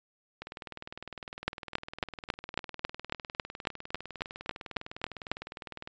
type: two click trains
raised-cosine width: 0.3 ms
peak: -11 / -24 dBFS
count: 15 / 109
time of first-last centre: 1.48-5.316 / 0.42-5.875 s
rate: 3.65 / 19.8 Hz
effects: resampled to 16000 Hz